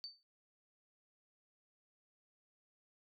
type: tone with exponential decay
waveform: sine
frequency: 4566 Hz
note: D8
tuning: 50 cents flat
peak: -40 dBFS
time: 0.04-0.23 s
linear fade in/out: 0 ms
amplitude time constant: 40 ms
effects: none